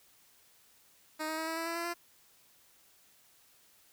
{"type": "tone with pitch steps", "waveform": "10% pulse", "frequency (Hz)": [311.1, 315.6, 320.2, 324.9, 329.6, 334.4, 339.3, 344.2], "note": ["D#4", "D#4", "D#4", "E4", "E4", "E4", "F4", "F4"], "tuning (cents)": [0, 25, 50, -25, 0, 25, -50, -25], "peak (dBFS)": -26, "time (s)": [1.19, 1.942], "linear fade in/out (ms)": 20, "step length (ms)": 94, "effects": ["white hiss -64 dBFS RMS until 3.92 s"]}